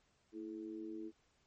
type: tone with amplitude modulation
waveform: sine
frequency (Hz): 327.9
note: E4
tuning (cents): -9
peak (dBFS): -39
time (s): 0.32-1.12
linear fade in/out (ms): 50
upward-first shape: sine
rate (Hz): 101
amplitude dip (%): 85
effects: pink hiss -75 dBFS RMS until 1.46 s + MP3 32 kbps